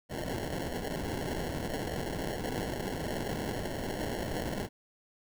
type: noise with sample-and-hold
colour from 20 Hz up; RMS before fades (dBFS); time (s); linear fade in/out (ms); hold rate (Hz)
white; -35; 0.09-4.69; 50; 1225
effects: none